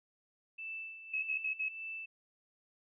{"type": "tone with tremolo", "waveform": "sine", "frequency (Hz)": 2646, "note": "E7", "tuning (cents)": 6, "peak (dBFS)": -39, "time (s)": [0.58, 2.06], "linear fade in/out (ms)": 10, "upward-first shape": "sine", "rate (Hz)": 1.7, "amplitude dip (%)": 65}
{"type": "tone bursts", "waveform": "sine", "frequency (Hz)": 2574, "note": "E7", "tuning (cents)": -42, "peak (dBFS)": -32, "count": 4, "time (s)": [1.13, 1.69], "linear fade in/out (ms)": 10, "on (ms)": 98, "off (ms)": 56}
{"effects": []}